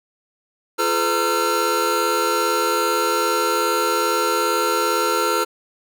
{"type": "tone cluster", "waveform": "square", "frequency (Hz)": [345, 427.4, 505, 919, 1360], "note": ["F4", "G#4", "B4", "A#5", "F6"], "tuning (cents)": [-21, 50, 39, -25, -46], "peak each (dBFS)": [-27, -25, -26, -27, -22], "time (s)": [0.78, 5.45], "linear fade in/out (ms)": 20, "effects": []}